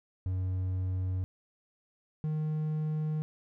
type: tone pair in turn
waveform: triangle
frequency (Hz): 92.8 / 154.39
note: F#2 / D#3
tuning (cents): +6 / -13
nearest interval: major sixth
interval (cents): 881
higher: second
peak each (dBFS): -27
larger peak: neither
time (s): 0.26-1.24 / 2.24-3.22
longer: neither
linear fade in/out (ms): 0
effects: none